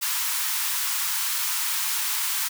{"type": "high-pass noise", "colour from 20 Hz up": "white", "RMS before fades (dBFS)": -26, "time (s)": [0.01, 2.49], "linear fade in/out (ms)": 20, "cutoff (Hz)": 850, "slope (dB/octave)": 96, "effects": []}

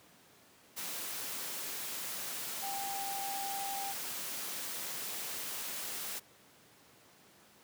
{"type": "tone in noise", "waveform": "sine", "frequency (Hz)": 791, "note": "G5", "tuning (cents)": 15, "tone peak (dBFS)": -38, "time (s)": [2.62, 3.93], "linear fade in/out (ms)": 20, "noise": "white", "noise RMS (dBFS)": -40, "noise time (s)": [0.76, 6.2], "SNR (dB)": -1, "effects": ["pink hiss -61 dBFS RMS until 7.63 s", "high-pass 150 Hz 12 dB/octave"]}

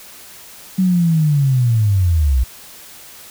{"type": "linear sweep", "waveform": "sine", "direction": "down", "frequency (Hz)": [190.3, 58.9], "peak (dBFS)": -11, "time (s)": [0.78, 2.44], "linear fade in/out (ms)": 10, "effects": ["white hiss -39 dBFS RMS until 3.3 s"]}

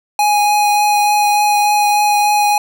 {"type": "tone with vibrato", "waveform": "square", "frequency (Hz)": 830.6, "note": "G#5", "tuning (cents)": 0, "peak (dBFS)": -11, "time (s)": [0.19, 2.58], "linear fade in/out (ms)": 2, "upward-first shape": "triangle", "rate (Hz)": 3.4, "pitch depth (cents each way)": 11, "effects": []}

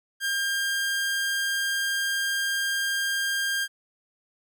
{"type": "tone", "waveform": "sawtooth", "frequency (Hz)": 1603, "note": "G6", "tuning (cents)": 38, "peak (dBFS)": -21, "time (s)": [0.2, 3.68], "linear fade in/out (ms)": 50, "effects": []}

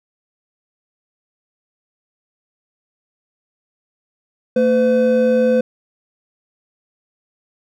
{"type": "tone pair together", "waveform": "triangle", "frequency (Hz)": [226.2, 507.3], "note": ["A3", "B4"], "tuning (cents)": [48, 46], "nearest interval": "octave + major second", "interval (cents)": 1398, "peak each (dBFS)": [-15, -11], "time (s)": [4.56, 5.61], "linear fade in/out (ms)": 5, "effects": []}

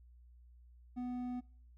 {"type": "tone with hard clipping", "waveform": "sine", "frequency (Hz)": 247.7, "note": "B3", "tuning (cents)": 5, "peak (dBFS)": -39, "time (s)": [0.96, 1.41], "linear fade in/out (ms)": 20, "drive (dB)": 6, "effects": ["noise-tail reverb RT60 0.6 s tail -26 dB re dry", "added 60 Hz sine -57 dBFS peak until 1.77 s"]}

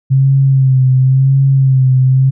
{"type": "tone with vibrato", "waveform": "sine", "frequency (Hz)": 132.9, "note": "C3", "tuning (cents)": 27, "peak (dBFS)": -6, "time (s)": [0.1, 2.31], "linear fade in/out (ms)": 20, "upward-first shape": "sine", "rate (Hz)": 0.94, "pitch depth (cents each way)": 44, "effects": []}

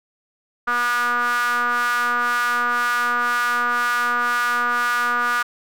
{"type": "ring-modulated tone", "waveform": "square", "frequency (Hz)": 121, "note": "B2", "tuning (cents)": -35, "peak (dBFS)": -16, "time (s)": [0.67, 5.43], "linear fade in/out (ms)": 10, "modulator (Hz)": 1330, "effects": []}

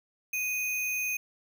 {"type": "tone with sample-and-hold", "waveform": "sine", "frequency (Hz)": 2489, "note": "D#7", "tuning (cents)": 0, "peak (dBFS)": -28, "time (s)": [0.33, 1.17], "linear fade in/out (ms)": 5, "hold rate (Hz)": 8820, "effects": []}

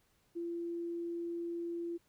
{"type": "tone", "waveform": "sine", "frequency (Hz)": 341, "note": "F4", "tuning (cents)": -41, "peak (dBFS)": -36, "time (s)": [0.35, 1.98], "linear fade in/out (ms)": 20, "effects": ["pink hiss -73 dBFS RMS until 2.08 s"]}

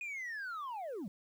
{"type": "linear sweep", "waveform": "sine", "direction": "down", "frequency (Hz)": [2489, 164.81], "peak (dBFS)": -36, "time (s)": [0.01, 1.08], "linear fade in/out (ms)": 2, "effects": ["tanh soft clip ceiling -38 dBFS", "11-bit"]}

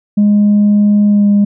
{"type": "tone with pitch glide", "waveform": "sine", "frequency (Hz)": [206.7, 203.7], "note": ["G#3", "G#3"], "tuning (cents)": [-8, -33], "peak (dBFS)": -4, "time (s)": [0.17, 1.45], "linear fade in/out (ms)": 10, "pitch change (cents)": -25, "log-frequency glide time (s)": [1.07, 1.28], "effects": ["tanh soft clip ceiling -4 dBFS"]}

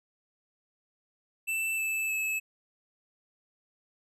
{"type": "tone with pitch steps", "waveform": "square", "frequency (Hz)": [2657, 2628, 2599], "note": ["E7", "E7", "E7"], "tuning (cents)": [13, -6, -25], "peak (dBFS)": -29, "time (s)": [1.47, 2.4], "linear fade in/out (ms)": 20, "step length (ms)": 310, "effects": []}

